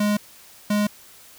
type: tone pair in turn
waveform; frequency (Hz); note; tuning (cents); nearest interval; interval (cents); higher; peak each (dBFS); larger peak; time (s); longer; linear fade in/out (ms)
square; 207.7 / 207.7; G#3 / G#3; 0 / 0; unison; 0; neither; -19; neither; 0-0.17 / 0.7-0.87; neither; 5
effects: white hiss -48 dBFS RMS until 1.38 s